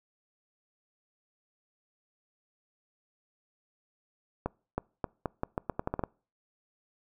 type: accelerating click train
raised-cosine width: 1 ms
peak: -16 dBFS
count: 12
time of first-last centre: 4.46-6.037 s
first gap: 320 ms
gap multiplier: 0.82
effects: noise-tail reverb RT60 0.4 s tail -26 dB re dry